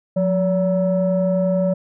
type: tone pair together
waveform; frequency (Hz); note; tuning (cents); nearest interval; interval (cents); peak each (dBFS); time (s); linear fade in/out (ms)
sine; 179.5 / 569.9; F3 / C#5; +48 / +48; octave + minor sixth; 2000; -17; 0.16-1.74; 10
effects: tanh soft clip ceiling -11 dBFS